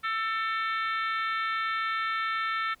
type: harmonic tone with a mistuned harmonic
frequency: 447 Hz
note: A4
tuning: 27 cents sharp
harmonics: 3 / 4 / 5 / 6 / 7 / 8 / 9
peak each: -29 / -33 / -36 / -46 / -45 / -42 / -48 dBFS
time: 0.03-2.75 s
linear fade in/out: 20 ms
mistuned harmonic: 3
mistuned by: -19 cents
effects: pink hiss -63 dBFS RMS until 2.8 s